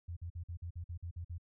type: tone bursts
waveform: sine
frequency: 85.8 Hz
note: F2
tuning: 30 cents flat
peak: -39 dBFS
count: 10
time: 0.08-1.382 s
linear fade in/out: 10 ms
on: 87 ms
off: 48 ms
effects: none